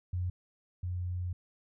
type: tone pair in turn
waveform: sine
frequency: 90 / 89.61 Hz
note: F#2 / F2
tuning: -47 / +45 cents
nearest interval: unison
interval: 8 cents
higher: first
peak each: -30 / -32 dBFS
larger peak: first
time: 0.13-0.3 / 0.83-1.33 s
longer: second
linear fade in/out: 5 ms
effects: none